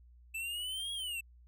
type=exponential two-way sweep; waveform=square; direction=up then down; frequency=2637 to 3322 to 2637 Hz; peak=-37 dBFS; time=0.34-1.21 s; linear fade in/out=10 ms; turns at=0.93 s; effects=added 60 Hz sine -56 dBFS peak until 1.47 s